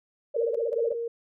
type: tone with vibrato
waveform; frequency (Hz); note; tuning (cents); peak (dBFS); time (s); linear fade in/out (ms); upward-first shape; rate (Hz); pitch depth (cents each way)
sine; 506; B4; +42; -28; 0.34-0.95; 10; sine; 16; 280
type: tone with tremolo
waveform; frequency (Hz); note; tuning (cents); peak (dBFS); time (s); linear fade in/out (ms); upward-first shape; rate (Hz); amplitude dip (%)
sine; 466.2; A#4; 0; -25; 0.36-1.08; 5; square; 2.7; 30
effects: none